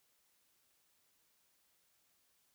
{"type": "silence", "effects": ["white hiss -75 dBFS RMS until 2.54 s"]}